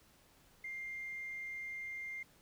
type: tone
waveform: sine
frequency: 2100 Hz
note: C7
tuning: 6 cents sharp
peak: -40 dBFS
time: 0.64-2.23 s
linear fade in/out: 5 ms
effects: tanh soft clip ceiling -36 dBFS + pink hiss -66 dBFS RMS until 2.41 s